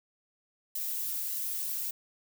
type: noise with flanger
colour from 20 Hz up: violet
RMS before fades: -34 dBFS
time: 0.75-1.91 s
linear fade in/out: 5 ms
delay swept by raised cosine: 0.97 to 3.57 ms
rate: 1.7 Hz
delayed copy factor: +0.5
effects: none